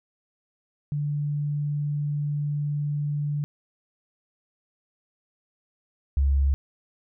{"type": "tone pair in turn", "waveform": "sine", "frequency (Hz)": [146.5, 69.14], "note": ["D3", "C#2"], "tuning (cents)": [-4, -4], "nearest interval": "octave + minor second", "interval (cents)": 1300, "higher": "first", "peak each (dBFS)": [-24, -18], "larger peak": "second", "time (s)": [[0.92, 3.44], [6.17, 6.54]], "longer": "first", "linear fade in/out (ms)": 0, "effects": []}